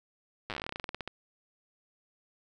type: slowing click train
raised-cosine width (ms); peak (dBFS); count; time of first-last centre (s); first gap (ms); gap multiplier
0.3; -20; 21; 0.5-1.076; 8; 1.12
effects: none